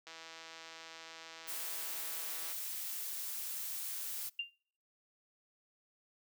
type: click train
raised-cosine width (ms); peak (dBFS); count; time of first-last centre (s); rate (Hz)
0.2; -32; 401; 0.07-2.524; 163
type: noise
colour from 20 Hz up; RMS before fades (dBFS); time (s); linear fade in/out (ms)
blue; -41; 1.47-4.3; 20
type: tone with exponential decay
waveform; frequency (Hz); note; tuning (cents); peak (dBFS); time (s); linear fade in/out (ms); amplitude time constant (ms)
sine; 2790; F7; -2; -31; 4.39-4.51; 5; 26
effects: noise-tail reverb RT60 0.6 s tail -26 dB re dry + high-pass 400 Hz 12 dB/octave